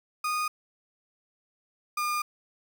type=tone pair in turn; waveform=35% pulse; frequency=1234 / 1210.7 Hz; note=D#6 / D#6; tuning=-15 / -48 cents; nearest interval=unison; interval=33 cents; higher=first; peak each=-25 dBFS; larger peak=neither; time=0.24-0.48 / 1.97-2.22 s; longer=second; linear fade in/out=5 ms; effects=none